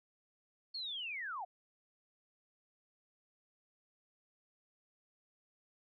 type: linear sweep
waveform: sine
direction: down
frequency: 4410 to 675 Hz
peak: -39 dBFS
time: 0.74-1.45 s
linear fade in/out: 10 ms
effects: none